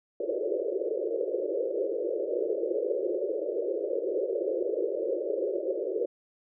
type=band-pass noise; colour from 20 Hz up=white; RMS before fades=-30 dBFS; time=0.2-6.06 s; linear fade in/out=5 ms; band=340 to 570 Hz; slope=96 dB/octave; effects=none